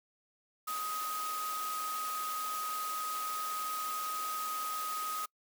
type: tone in noise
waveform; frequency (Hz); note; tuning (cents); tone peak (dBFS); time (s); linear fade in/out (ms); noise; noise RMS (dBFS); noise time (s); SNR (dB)
sine; 1255; D#6; +15; -35; 0.67-5.26; 10; white; -42; 0.67-5.26; +4
effects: noise-tail reverb RT60 0.1 s tail -26 dB re dry + high-pass 300 Hz 12 dB/octave